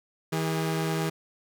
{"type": "tone pair together", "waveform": "sawtooth", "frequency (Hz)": [160.9, 406.9], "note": ["E3", "G#4"], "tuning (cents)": [-42, -35], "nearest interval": "octave + major third", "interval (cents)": 1607, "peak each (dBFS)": [-23, -28], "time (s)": [0.32, 1.1], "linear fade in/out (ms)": 10, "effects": []}